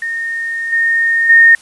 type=tone with level steps; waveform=sine; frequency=1837 Hz; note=A#6; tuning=26 cents flat; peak=-17 / -10 / -3 dBFS; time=0.02-1.55 s; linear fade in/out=2 ms; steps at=0.72 / 1.29 s; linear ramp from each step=10 ms; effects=white hiss -42 dBFS RMS until 1.61 s + resampled to 24000 Hz